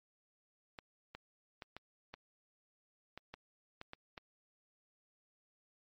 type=clicks; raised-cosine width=0.3 ms; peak=-30 dBFS; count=10; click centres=0.788 / 1.15 / 1.622 / 1.766 / 2.14 / 3.176 / 3.34 / 3.814 / 3.934 / 4.178 s; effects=MP3 32 kbps